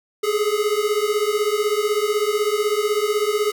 square beating tone pair, 412.1 / 428.1 Hz, G#4 / A4, -13 / -47 cents, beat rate 16 Hz, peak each -22 dBFS, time 0.23-3.52 s, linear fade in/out 10 ms, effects none

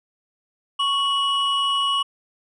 triangle tone pair together, 1111 / 2928 Hz, C#6 / F#7, +4 / -19 cents, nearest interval octave + perfect fourth, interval 1677 cents, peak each -20 dBFS, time 0.79-2.03 s, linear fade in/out 10 ms, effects resampled to 22050 Hz

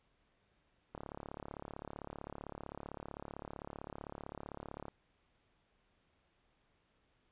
click train, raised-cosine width 1 ms, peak -30 dBFS, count 141, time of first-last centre 0.95-4.883 s, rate 35.6 Hz, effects pink hiss -75 dBFS RMS until 7.31 s + resampled to 8000 Hz

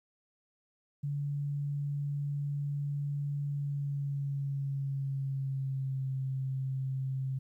sine tone with pitch glide, 143.3 to 132.93 Hz, D3 to C3, -42 to +28 cents, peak -31 dBFS, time 1.03-7.39 s, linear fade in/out 10 ms, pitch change -130 cents, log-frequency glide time 3.46-6.12 s, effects 12-bit

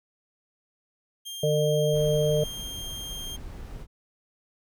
sawtooth tone, 3198 Hz, G7, 34 cents sharp, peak -32 dBFS, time 1.25-3.37 s, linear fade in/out 20 ms
harmonic tone, 150.6 Hz, D3, 44 cents sharp, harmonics 1 / 3 / 4, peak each -25 / -25 / -25 dBFS, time 1.43-2.44 s, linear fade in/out 5 ms
brown noise, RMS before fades -39 dBFS, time 1.92-3.87 s, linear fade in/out 50 ms
effects none

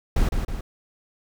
brown noise with echo, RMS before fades -19 dBFS, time 0.16-0.29 s, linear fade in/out 5 ms, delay 160 ms, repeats 2, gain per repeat -5 dB, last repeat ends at 0.61 s, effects none

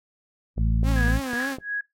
harmonic tone, 55.4 Hz, A1, 13 cents sharp, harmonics 1 / 2 / 3 / 4, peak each -20 / -26 / -30 / -32 dBFS, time 0.56-1.21 s, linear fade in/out 50 ms
click train, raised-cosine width 2 ms, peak -22 dBFS, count 5, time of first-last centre 0.58-1.585 s, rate 3.98 Hz
sawtooth tone with vibrato, 257.2 Hz, C4, 30 cents flat, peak -24 dBFS, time 0.83-1.58 s, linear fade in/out 50 ms, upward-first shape triangle, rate 3.4 Hz, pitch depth 140 cents each way
sine tone with tremolo, 1661.2 Hz, G#6, in tune, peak -24 dBFS, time 0.96-1.81 s, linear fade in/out 5 ms, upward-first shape sine, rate 2.8 Hz, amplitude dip 100%
effects noise-tail reverb RT60 0.2 s tail -21 dB re dry + AAC 64 kbps

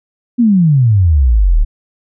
sine exponential sweep, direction down, 250 to 34.74 Hz, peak -6 dBFS, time 0.38-1.65 s, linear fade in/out 20 ms, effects none

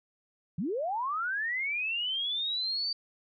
sine linear sweep, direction up, 143 to 4640 Hz, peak -29 dBFS, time 0.58-2.93 s, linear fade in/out 5 ms, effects none

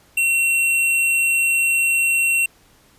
square tone, 2725 Hz, F7, 43 cents flat, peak -16 dBFS, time 0.17-2.46 s, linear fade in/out 5 ms, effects pink hiss -54 dBFS RMS until 2.98 s + resampled to 32000 Hz

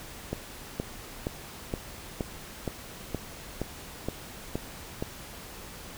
click train, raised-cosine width 2 ms, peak -16 dBFS, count 11, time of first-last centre 0.33-5.025 s, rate 2.13 Hz, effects pink hiss -44 dBFS RMS until 5.97 s

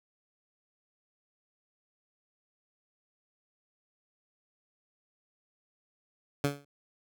15% pulse tone with exponential decay, 142.5 Hz, C#3, 48 cents sharp, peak -17 dBFS, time 6.44-6.65 s, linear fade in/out 2 ms, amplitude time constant 45 ms, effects none

